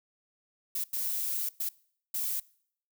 violet noise bursts at uneven times, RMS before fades -32 dBFS, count 4, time 0.75-0.84 / 0.93-1.49 / 1.6-1.69 / 2.14-2.4 s, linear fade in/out 5 ms, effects noise-tail reverb RT60 0.6 s tail -23 dB re dry

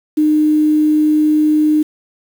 sine tone with quantisation, 305.1 Hz, D#4, 34 cents flat, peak -9 dBFS, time 0.17-1.83 s, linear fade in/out 10 ms, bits 6, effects none

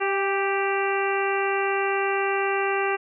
harmonic tone with a mistuned harmonic, 392 Hz, G4, in tune, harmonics 1 / 2 / 3 / 4 / 5 / 6 / 7, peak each -25 / -28 / -30 / -31 / -32 / -33 / -33 dBFS, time 0-2.97 s, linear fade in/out 20 ms, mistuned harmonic 2, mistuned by +23 cents, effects none

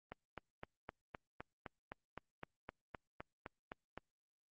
click train, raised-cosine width 0.5 ms, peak -30 dBFS, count 16, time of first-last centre 0.12-3.976 s, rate 3.89 Hz, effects Opus 24 kbps

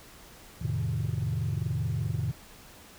sine chord, F dominant seventh, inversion none, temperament equal, 87.31 / 110 / 130.81 / 155.56 Hz, F2 / A2 / C3 / Eb3, 0 / 0 / 0 / 0 cents, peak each -33 / -30 / -31 / -32 dBFS, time 0.61-2.32 s, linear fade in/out 10 ms, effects tanh soft clip ceiling -22 dBFS + pink hiss -51 dBFS RMS until 2.98 s

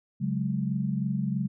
sine chord, C# suspended fourth, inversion none, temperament just, 138.59 / 184.79 / 207.9 Hz, C#3 / F#3 / G#3, 0 / -2 / +2 cents, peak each -30 dBFS, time 0.2-1.48 s, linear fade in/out 20 ms, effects none

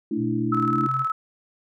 sine chord, A suspended fourth, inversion none, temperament equal, 220 / 293.7 / 329.6 Hz, A3 / D4 / E4, 0 / 0 / 0 cents, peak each -27 dBFS, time 0.11-0.87 s, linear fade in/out 5 ms
sine tone with pitch glide, 121.9 to 131.41 Hz, B2 to C3, -22 to +8 cents, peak -28 dBFS, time 0.16-1.06 s, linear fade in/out 50 ms, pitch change +130 cents, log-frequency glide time 0.64-0.77 s
sine tone with tremolo, 1300 Hz, E6, 24 cents flat, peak -20 dBFS, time 0.52-1.12 s, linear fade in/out 5 ms, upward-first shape square, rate 19 Hz, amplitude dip 45%
effects none

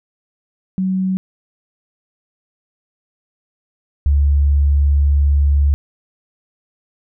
sine tone pair in turn, 188 / 71.36 Hz, F#3 / D2, +28 / -49 cents, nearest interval octave + perfect fourth, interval 1677 cents, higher first, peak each -15 / -10 dBFS, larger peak second, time 0.78-1.17 / 4.06-5.74 s, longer second, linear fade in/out 0 ms, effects none

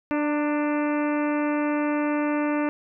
harmonic tone with a mistuned harmonic, 295.6 Hz, D4, 11 cents sharp, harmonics 1 / 2 / 3 / 4 / 5 / 6 / 7 / 8 / 9, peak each -23 / -29 / -33 / -35 / -37 / -39 / -40 / -41 / -42 dBFS, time 0.11-2.69 s, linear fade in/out 0 ms, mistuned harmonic 3, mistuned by +33 cents, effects none

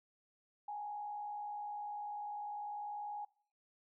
sine tone with frequency modulation, 830 Hz, G#5, 1 cent flat, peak -40 dBFS, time 0.68-3.25 s, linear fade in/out 5 ms, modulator 60.3 Hz, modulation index 0.39, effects noise-tail reverb RT60 0.5 s tail -23 dB re dry

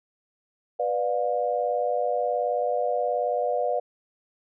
sine chord, B diminished, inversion none, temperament just, 493.9 / 592.7 / 711.2 Hz, B4 / D5 / F5, 0 / +16 / +31 cents, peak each -27 dBFS, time 0.79-3.8 s, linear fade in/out 10 ms, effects none

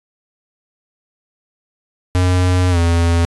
square tone with pitch glide, 90.8 to 84.72 Hz, F#2 to E2, -32 to +48 cents, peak -12 dBFS, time 2.15-3.25 s, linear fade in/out 0 ms, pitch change -120 cents, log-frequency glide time 2.7-2.78 s, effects resampled to 24000 Hz

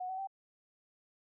sine tone with pitch steps, 734 / 755.1 / 776.7 Hz, F#5 / F#5 / G5, -14 / +35 / -16 cents, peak -36 dBFS, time 0-0.273 s, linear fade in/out 10 ms, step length 91 ms, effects none

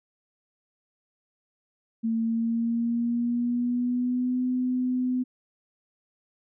sine tone with pitch glide, 226.2 to 252.4 Hz, A3 to B3, +48 to +38 cents, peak -23 dBFS, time 2.03-5.24 s, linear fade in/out 20 ms, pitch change +190 cents, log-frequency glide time 2.17-4.43 s, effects none

